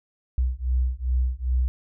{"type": "beating tone pair", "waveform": "sine", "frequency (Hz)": [61.74, 64.24], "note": ["B1", "C2"], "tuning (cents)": [0, -31], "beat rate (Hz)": 2.5, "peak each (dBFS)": -24, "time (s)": [0.38, 1.68], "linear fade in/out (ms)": 0, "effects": []}